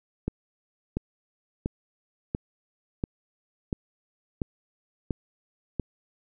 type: click train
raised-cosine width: 3 ms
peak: -14 dBFS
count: 9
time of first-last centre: 0.28-5.797 s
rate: 1.45 Hz
effects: none